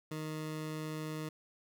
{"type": "tone", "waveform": "20% pulse", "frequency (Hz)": 155.56, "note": "D#3", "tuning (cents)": 0, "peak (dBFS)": -33, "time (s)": [0.11, 1.29], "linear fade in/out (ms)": 5, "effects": []}